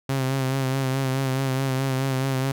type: tone with vibrato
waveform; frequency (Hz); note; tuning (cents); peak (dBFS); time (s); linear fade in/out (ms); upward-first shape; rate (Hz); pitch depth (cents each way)
sawtooth; 133.1; C3; +30; -18; 0.09-2.52; 5; sine; 4.7; 39
effects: none